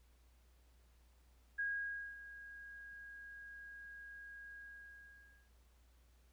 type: tone with ADSR envelope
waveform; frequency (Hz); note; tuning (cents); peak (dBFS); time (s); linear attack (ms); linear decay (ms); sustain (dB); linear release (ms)
sine; 1638; G#6; -24; -35; 1.58-5.5; 15; 560; -15; 920
effects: added 60 Hz sine -65 dBFS peak until 6.32 s + pink hiss -75 dBFS RMS until 6.32 s